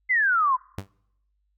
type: exponential sweep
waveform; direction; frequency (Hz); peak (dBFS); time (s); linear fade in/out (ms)
sine; down; 2093 to 990; -18; 0.09-0.57; 20
type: tone with exponential decay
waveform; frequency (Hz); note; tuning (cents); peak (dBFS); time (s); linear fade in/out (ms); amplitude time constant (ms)
sawtooth; 98.1; G2; +2; -23; 0.78-0.89; 0; 22
effects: noise-tail reverb RT60 0.8 s tail -26 dB re dry + added 50 Hz sine -68 dBFS peak until 1.57 s